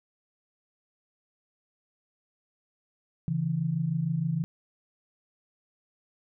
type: tone pair together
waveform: sine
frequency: 138.59 / 165.1 Hz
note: C#3 / E3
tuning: 0 / +3 cents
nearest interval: minor third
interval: 303 cents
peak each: -30 / -27 dBFS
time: 3.28-4.44 s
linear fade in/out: 0 ms
effects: none